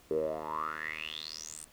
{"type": "tone with band-pass filter sweep", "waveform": "10% pulse", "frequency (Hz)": 77.78, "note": "D#2", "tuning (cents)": 0, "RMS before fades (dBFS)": -37, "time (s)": [0.11, 1.65], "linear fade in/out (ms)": 0, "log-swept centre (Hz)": [420, 9300], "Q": 9.7, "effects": ["pink hiss -60 dBFS RMS until 1.72 s"]}